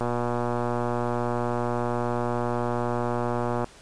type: click train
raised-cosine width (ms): 1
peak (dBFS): -13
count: 437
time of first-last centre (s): 0.01-3.643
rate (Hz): 120
effects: pink hiss -50 dBFS RMS until 3.81 s + resampled to 22050 Hz